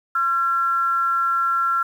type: tone with amplitude modulation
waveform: sine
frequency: 1360 Hz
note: F6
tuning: 46 cents flat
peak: -15 dBFS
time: 0.15-1.83 s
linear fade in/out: 5 ms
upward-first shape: sine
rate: 295 Hz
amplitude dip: 50%
effects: 8-bit